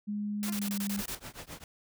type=tone with pitch glide; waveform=sine; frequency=207.2 to 201.1 Hz; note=G#3 to G3; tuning=-4 to +44 cents; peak=-31 dBFS; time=0.07-1.02 s; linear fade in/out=20 ms; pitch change=-52 cents; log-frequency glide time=0.5-0.74 s
type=noise bursts; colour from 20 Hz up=white; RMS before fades=-38 dBFS; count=8; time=0.43-1.149 s; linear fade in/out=0 ms; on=68 ms; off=25 ms
type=tone with exponential decay; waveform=10% pulse; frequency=346.6 Hz; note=F4; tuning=13 cents flat; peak=-30 dBFS; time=0.48-0.6 s; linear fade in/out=1 ms; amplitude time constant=26 ms
type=noise with tremolo; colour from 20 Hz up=pink; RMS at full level=-41 dBFS; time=0.97-1.64 s; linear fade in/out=2 ms; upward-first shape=triangle; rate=7.6 Hz; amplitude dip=100%
effects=none